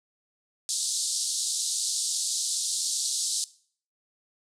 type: band-pass noise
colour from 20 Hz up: white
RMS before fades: -29 dBFS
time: 0.69-3.44 s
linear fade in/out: 0 ms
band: 3800 to 9400 Hz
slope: 48 dB/octave
effects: noise-tail reverb RT60 0.5 s tail -19 dB re dry